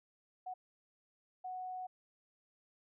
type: tone bursts at uneven times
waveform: sine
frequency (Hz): 739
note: F#5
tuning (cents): -2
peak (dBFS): -40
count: 2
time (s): 0.46-0.54 / 1.44-1.87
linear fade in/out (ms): 10
effects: none